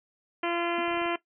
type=harmonic tone; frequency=342.9 Hz; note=F4; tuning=32 cents flat; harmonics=1 / 2 / 3 / 4 / 5 / 6 / 7 / 8 / 9; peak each=-30 / -33 / -35 / -36 / -37 / -38 / -38 / -39 / -40 dBFS; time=0.43-1.16 s; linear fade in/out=5 ms
type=tone with exponential decay; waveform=triangle; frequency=258.7 Hz; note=C4; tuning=19 cents flat; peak=-31 dBFS; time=0.78-0.87 s; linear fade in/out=5 ms; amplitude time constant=19 ms
type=clicks; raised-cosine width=2 ms; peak=-37 dBFS; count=6; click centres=0.881 / 0.913 / 0.943 / 0.973 / 1.017 / 1.059 s
effects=noise-tail reverb RT60 0.1 s tail -17 dB re dry